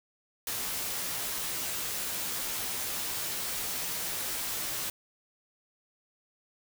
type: noise with comb filter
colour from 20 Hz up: white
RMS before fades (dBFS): -34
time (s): 0.47-4.9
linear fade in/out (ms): 2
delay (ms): 14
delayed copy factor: -0.55
effects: none